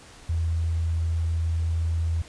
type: tone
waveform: sine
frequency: 82.41 Hz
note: E2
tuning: in tune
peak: -22 dBFS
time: 0.29-2.22 s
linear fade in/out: 5 ms
effects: pink hiss -48 dBFS RMS until 2.28 s + resampled to 22050 Hz